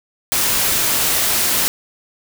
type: noise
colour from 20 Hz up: white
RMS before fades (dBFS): -17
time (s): 0.32-1.68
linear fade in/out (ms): 0
effects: none